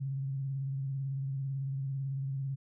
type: tone with vibrato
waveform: sine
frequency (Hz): 135.9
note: C#3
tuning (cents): -34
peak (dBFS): -32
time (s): 0-2.56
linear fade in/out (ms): 20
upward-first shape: sine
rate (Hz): 18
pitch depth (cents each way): 42
effects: none